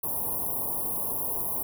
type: band-stop noise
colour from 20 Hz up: white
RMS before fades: -30 dBFS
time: 0.03-1.63 s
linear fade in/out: 5 ms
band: 1100 to 10000 Hz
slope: 96 dB/octave
effects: none